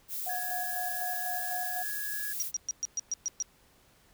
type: noise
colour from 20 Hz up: violet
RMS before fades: -36 dBFS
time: 0.08-2.52 s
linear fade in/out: 50 ms
type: tone with tremolo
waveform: sine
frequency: 723 Hz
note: F#5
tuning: 40 cents flat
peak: -34 dBFS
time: 0.26-1.83 s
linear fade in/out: 10 ms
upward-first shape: square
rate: 4 Hz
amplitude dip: 45%
type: tone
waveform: triangle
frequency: 1673 Hz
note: G#6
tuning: 12 cents sharp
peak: -36 dBFS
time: 0.29-2.33 s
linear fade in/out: 5 ms
type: tone bursts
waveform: sine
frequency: 5740 Hz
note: F8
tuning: 47 cents sharp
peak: -28 dBFS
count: 8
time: 2.4-3.424 s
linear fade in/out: 0 ms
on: 23 ms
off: 120 ms
effects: pink hiss -63 dBFS RMS until 4.13 s